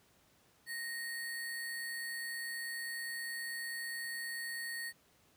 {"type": "tone with sample-and-hold", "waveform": "sine", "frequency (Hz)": 1864.7, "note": "A#6", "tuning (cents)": 0, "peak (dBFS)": -38, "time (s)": [0.66, 4.93], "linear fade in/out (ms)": 50, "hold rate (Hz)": 6300, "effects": ["pink hiss -68 dBFS RMS until 5.36 s", "high-pass 80 Hz 12 dB/octave"]}